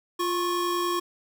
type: tone pair together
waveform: square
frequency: 349.2 / 1097.8 Hz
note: F4 / C#6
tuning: 0 / -17 cents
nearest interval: octave + minor sixth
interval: 1983 cents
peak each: -28 dBFS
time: 0.19-1 s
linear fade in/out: 10 ms
effects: none